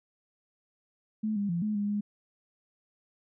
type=tone with pitch steps; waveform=sine; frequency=216 / 202.3 / 171.2 / 212.4 / 204.4 / 206.4 Hz; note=A3 / G#3 / F3 / G#3 / G#3 / G#3; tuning=-32 / -45 / -34 / +39 / -27 / -10 cents; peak=-27 dBFS; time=1.23-2.01 s; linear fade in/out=10 ms; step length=130 ms; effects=none

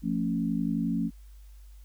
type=chord; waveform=sine; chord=F augmented; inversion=none; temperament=equal with one note detuned; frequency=174.61 / 225.1 / 277.2 Hz; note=F3 / A3 / C#4; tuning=0 / +40 / 0 cents; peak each=-30 / -29 / -31 dBFS; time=0.02-1.11 s; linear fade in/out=50 ms; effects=added 50 Hz sine -46 dBFS peak until 1.84 s + white hiss -65 dBFS RMS until 1.84 s

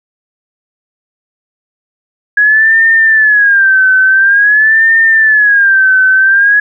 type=tone with vibrato; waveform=sine; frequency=1661.2 Hz; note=G#6; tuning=in tune; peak=-4 dBFS; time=2.37-6.6 s; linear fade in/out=5 ms; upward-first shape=sine; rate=0.48 Hz; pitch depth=150 cents each way; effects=none

